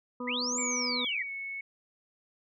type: harmonic tone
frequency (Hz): 246.9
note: B3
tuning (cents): 0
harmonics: 1 / 2 / 4 / 5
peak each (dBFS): -36 / -39 / -42 / -43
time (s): 0.2-1.05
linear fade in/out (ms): 5
type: linear two-way sweep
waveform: sine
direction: up then down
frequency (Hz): 1831 to 7459 to 1831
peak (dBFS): -30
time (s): 0.27-1.23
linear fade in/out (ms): 10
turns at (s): 0.59
type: tone with pitch glide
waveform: sine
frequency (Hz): 2268 to 2205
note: C#7 to C#7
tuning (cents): +39 to -10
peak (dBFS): -35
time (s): 0.58-1.61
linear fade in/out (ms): 5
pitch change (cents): -49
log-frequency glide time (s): 1.24-1.3
effects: none